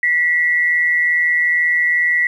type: tone pair together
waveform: sine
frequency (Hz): 1945.7 / 2108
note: B6 / C7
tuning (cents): -26 / +12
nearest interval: minor second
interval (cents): 138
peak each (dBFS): -13 / -23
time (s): 0.03-2.27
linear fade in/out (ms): 2
effects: 8-bit